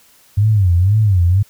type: tone with vibrato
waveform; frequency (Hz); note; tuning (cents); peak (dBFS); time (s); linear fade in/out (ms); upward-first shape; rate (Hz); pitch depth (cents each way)
sine; 97.1; G2; -16; -9; 0.37-1.43; 10; sine; 2; 210
effects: white hiss -50 dBFS RMS until 1.49 s